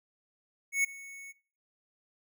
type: tone with ADSR envelope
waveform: square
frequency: 2211 Hz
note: C#7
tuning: 5 cents flat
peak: -23 dBFS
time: 0.72-1.33 s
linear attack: 120 ms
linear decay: 10 ms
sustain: -21 dB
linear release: 25 ms
effects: noise-tail reverb RT60 0.4 s tail -19 dB re dry